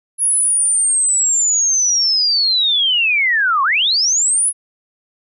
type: linear two-way sweep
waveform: sine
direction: down then up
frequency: 10570 to 1046.5 to 10570 Hz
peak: -12 dBFS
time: 0.18-4.53 s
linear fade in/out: 50 ms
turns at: 3.63 s
effects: none